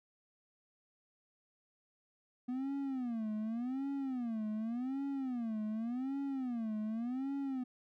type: tone with vibrato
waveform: triangle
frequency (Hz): 243.9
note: B3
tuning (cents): -21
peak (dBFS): -33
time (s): 2.48-7.64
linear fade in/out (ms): 10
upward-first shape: sine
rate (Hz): 0.87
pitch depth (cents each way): 230
effects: none